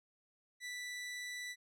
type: tone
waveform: sawtooth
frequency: 1974 Hz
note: B6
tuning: 1 cent flat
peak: -38 dBFS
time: 0.6-1.56 s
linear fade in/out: 50 ms
effects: low-pass 10000 Hz 12 dB/octave